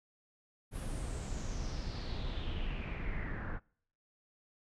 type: noise with low-pass filter sweep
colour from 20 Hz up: brown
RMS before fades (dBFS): -38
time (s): 0.71-3.6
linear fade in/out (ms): 50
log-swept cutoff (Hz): 11000 to 1500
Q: 5
effects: noise-tail reverb RT60 0.6 s tail -26 dB re dry

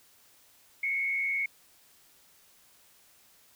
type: tone with frequency modulation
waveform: sine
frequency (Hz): 2200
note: C#7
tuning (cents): -14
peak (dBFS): -27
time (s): 0.83-1.46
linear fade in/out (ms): 5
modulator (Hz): 81.1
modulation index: 0.66
effects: white hiss -61 dBFS RMS until 3.55 s

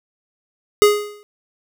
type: tone with exponential decay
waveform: square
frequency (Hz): 415.3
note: G#4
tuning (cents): 0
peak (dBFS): -6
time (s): 0.82-1.23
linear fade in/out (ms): 0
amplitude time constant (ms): 88
effects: none

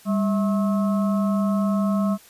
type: harmonic tone with a mistuned harmonic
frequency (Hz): 216.2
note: A3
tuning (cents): -30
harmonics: 1 / 3 / 5 / 6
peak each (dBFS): -19 / -29 / -33 / -35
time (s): 0.05-2.18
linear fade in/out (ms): 50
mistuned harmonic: 1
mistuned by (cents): -140
effects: white hiss -50 dBFS RMS until 2.29 s + resampled to 32000 Hz

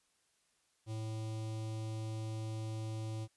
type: tone with notch filter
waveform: square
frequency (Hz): 110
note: A2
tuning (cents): 0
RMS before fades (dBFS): -40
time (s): 0.86-3.28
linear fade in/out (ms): 50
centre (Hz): 1600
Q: 0.83
effects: white hiss -75 dBFS RMS until 3.36 s + resampled to 24000 Hz

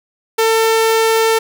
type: tone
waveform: sawtooth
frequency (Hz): 448.1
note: A4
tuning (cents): +32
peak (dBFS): -7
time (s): 0.38-1.39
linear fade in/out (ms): 10
effects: none

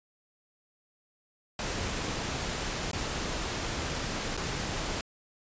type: noise with dropouts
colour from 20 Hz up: pink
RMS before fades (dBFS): -33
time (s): 1.59-5.01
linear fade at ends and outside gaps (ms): 1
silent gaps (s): 2.914-2.931 / 4.368-4.375
effects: resampled to 16000 Hz

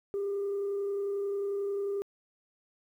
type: tone with frequency modulation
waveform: sine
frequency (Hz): 400.1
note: G4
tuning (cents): +35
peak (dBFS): -28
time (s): 0.14-2.02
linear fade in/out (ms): 0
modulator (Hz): 31.2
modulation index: 0.21
effects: tanh soft clip ceiling -27 dBFS + 11-bit

